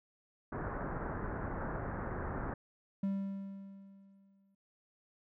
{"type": "low-pass noise", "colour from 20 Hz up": "pink", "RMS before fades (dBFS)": -39, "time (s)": [0.52, 2.54], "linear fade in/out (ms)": 5, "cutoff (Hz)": 1700, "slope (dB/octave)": 48}
{"type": "tone with exponential decay", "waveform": "triangle", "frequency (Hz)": 196, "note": "G3", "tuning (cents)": 0, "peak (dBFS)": -28, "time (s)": [3.03, 4.55], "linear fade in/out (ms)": 5, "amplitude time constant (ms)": 330}
{"effects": []}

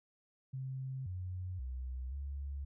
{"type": "tone with pitch steps", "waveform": "sine", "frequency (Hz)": [131.9, 91.3, 63.8, 69.9], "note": ["C3", "F#2", "C2", "C#2"], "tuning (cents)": [14, -23, -43, 15], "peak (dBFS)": -38, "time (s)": [0.53, 2.65], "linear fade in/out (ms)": 10, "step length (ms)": 530, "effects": []}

